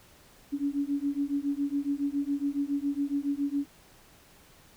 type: beating tone pair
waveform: sine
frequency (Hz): 279.8 / 287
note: C#4 / D4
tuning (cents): +16 / -40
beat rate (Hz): 7.2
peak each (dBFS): -30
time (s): 0.52-3.66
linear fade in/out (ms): 20
effects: pink hiss -57 dBFS RMS until 4.76 s